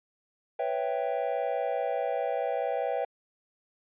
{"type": "chord", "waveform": "triangle", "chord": "C# half-diminished seventh", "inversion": "third", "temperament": "equal", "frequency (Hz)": [493.9, 554.4, 659.3, 784], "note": ["B4", "C#5", "E5", "G5"], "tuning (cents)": [0, 0, 0, 0], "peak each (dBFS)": -31, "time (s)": [0.59, 3.05], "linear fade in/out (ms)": 5, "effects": ["resampled to 8000 Hz"]}